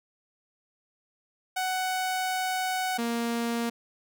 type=tone pair in turn; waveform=sawtooth; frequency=745 / 233.9 Hz; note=F#5 / A#3; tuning=+12 / +6 cents; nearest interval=octave + minor sixth; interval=2006 cents; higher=first; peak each=-23 dBFS; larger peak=neither; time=1.56-2.98 / 2.98-3.7 s; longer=first; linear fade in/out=10 ms; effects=none